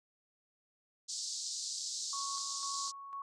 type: band-pass noise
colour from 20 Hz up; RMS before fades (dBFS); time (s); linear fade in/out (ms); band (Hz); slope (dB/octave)
pink; -40; 1.08-2.92; 20; 4200 to 7900; 48
type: tone with tremolo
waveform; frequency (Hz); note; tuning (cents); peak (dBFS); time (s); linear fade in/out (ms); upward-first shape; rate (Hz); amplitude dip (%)
sine; 1108.7; C#6; 0; -39; 2.13-3.22; 2; square; 2; 50
effects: resampled to 22050 Hz